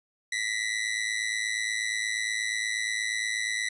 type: ring-modulated tone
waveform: sawtooth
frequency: 1975.5 Hz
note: B6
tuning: in tune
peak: -21 dBFS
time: 0.32-3.69 s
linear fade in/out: 5 ms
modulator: 54.2 Hz
effects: resampled to 24000 Hz

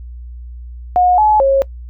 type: tone with pitch steps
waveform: sine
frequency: 722 / 853 / 544 Hz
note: F#5 / G#5 / C#5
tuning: -43 / +46 / -33 cents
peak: -8 dBFS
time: 0.96-1.62 s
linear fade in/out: 0 ms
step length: 220 ms
effects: noise-tail reverb RT60 0.1 s tail -22 dB re dry + added 60 Hz sine -28 dBFS peak until 1.89 s

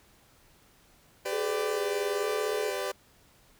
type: chord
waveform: sawtooth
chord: G major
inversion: none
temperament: equal with one note detuned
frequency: 392 / 503.7 / 587.3 Hz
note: G4 / B4 / D5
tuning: 0 / +34 / 0 cents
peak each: -31 dBFS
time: 1.25-2.92 s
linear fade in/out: 10 ms
type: tone with vibrato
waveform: sine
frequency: 420.2 Hz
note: G#4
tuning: 20 cents sharp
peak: -30 dBFS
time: 1.32-2.7 s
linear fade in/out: 10 ms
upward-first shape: square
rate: 1.1 Hz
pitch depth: 33 cents each way
effects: pink hiss -61 dBFS RMS until 3.59 s

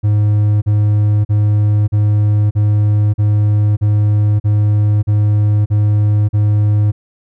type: tone bursts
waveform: triangle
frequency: 104.7 Hz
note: G#2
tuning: 15 cents sharp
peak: -7 dBFS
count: 11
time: 0.03-6.92 s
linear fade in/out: 20 ms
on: 590 ms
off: 40 ms
effects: none

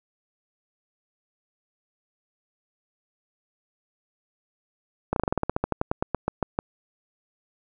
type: slowing click train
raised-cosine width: 1 ms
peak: -9 dBFS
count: 19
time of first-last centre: 5.13-6.589 s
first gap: 32 ms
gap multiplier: 1.1
effects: none

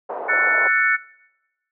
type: band-pass noise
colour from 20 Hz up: pink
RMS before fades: -29 dBFS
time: 0.09-0.68 s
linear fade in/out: 10 ms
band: 470 to 1000 Hz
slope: 24 dB/octave
type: chord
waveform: sine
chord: F# minor seventh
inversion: third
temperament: just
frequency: 1332 / 1480 / 1776 / 2220 Hz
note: E6 / F#6 / A6 / C#7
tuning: +18 / 0 / +16 / +2 cents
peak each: -26 / -20 / -21 / -21 dBFS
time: 0.28-0.97 s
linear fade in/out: 20 ms
effects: noise-tail reverb RT60 1.0 s tail -22 dB re dry

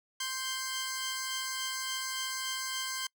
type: tone pair together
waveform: 10% pulse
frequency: 1046.5 / 1568 Hz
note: C6 / G6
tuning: 0 / 0 cents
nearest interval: perfect fifth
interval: 700 cents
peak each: -28 dBFS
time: 0.2-3.07 s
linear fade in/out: 5 ms
effects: noise-tail reverb RT60 0.1 s tail -26 dB re dry

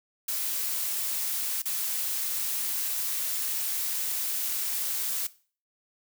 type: noise with dropouts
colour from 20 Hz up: blue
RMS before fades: -30 dBFS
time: 0.28-5.27 s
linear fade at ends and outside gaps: 5 ms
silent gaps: 1.62-1.655 s
effects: noise-tail reverb RT60 0.4 s tail -18 dB re dry

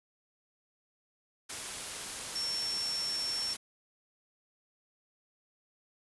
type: tone in noise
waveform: sine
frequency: 5440 Hz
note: F8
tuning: 46 cents flat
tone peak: -32 dBFS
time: 2.35-3.54 s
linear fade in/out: 10 ms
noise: white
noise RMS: -39 dBFS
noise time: 1.49-3.57 s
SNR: +4 dB
effects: resampled to 24000 Hz

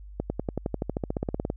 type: accelerating click train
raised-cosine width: 2 ms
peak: -14 dBFS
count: 19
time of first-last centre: 0.2-1.501 s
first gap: 100 ms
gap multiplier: 0.96
effects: added 50 Hz sine -41 dBFS peak until 1.56 s

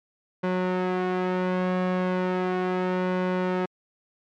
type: tone with flanger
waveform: sawtooth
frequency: 183.1 Hz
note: F#3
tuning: 18 cents flat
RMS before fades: -25 dBFS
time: 0.43-3.66 s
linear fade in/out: 10 ms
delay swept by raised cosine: 2 to 3.7 ms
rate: 0.36 Hz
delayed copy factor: +0.5
effects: low-pass 2000 Hz 12 dB/octave + MP3 96 kbps

